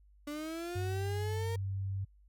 35% pulse linear sweep, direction up, 289.7 to 466.2 Hz, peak -36 dBFS, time 0.27-1.56 s, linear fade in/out 5 ms
sine tone, 97.2 Hz, G2, 14 cents flat, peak -33 dBFS, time 0.75-2.05 s, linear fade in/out 10 ms
effects added 50 Hz sine -59 dBFS peak until 2.28 s

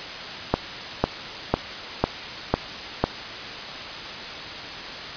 click train, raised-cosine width 1 ms, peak -3 dBFS, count 6, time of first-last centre 0.54-3.04 s, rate 2 Hz, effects white hiss -33 dBFS RMS until 5.16 s + resampled to 11025 Hz

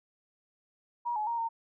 sine tone with pitch steps, 954 / 850 / 935 / 916 Hz, A#5 / G#5 / A#5 / A#5, +40 / +40 / +5 / -31 cents, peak -29 dBFS, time 1.05-1.49 s, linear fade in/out 20 ms, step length 110 ms, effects none

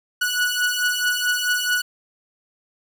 sawtooth beating tone pair, 1468 / 1472.6 Hz, F#6 / F#6, -14 / -9 cents, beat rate 4.6 Hz, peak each -20 / -18 dBFS, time 0.21-1.82 s, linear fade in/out 10 ms, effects none

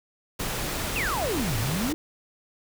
pink noise, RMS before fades -30 dBFS, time 0.39-1.93 s, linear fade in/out 10 ms
sine exponential two-way sweep, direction down then up, 2800 to 99.6 to 326.2 Hz, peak -26 dBFS, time 0.96-1.94 s, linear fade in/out 0 ms, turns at 1.58 s
effects none

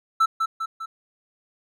triangle tone with echo, 1323 Hz, E6, 6 cents sharp, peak -13 dBFS, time 0.2-0.26 s, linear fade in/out 10 ms, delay 200 ms, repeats 3, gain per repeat -5 dB, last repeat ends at 0.86 s, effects none

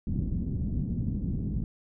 white low-pass noise, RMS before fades -30 dBFS, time 0.07-1.64 s, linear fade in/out 2 ms, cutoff 210 Hz, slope 24 dB/octave, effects none

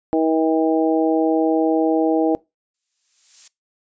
harmonic tone, 160 Hz, D#3, 49 cents sharp, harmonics 2 / 3 / 4 / 5, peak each -17 / -21 / -23 / -25 dBFS, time 0.13-2.35 s, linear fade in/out 0 ms
violet noise with exponential growth, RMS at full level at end -32 dBFS, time 2.74-3.48 s, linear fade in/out 5 ms, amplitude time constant 160 ms
effects noise-tail reverb RT60 0.2 s tail -21 dB re dry + resampled to 16000 Hz

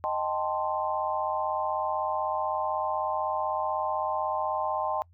sine chord, A half-diminished seventh, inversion second, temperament equal, 622.3 / 784 / 880 / 1046.5 Hz, Eb5 / G5 / A5 / C6, 0 / 0 / 0 / 0 cents, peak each -32 dBFS, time 0.04-5.02 s, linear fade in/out 0 ms, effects noise-tail reverb RT60 0.1 s tail -25 dB re dry + added 86 Hz sine -55 dBFS peak until 5.13 s

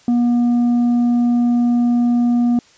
sine tone with tanh clipping, 240.2 Hz, B3, 48 cents flat, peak -13 dBFS, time 0.08-2.59 s, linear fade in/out 2 ms, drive 4 dB, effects white hiss -50 dBFS RMS until 2.77 s + resampled to 16000 Hz

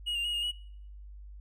triangle tone with pitch steps, 2889 / 2793 / 2888 / 2841 / 2920 Hz, F#7 / F7 / F#7 / F7 / F#7, -42 / -1 / -43 / +29 / -24 cents, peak -28 dBFS, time 0.06-0.52 s, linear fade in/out 20 ms, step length 92 ms, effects noise-tail reverb RT60 0.7 s tail -25 dB re dry + added 50 Hz sine -44 dBFS peak until 1.4 s

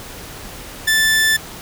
sawtooth tone, 1760 Hz, A6, in tune, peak -9 dBFS, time 0.87-1.37 s, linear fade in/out 10 ms, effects pink hiss -34 dBFS RMS until 1.61 s

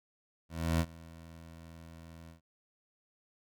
20% pulse tone with ADSR envelope, 82.41 Hz, E2, in tune, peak -21 dBFS, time 0.49-2.41 s, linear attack 310 ms, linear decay 55 ms, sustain -23 dB, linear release 120 ms, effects none

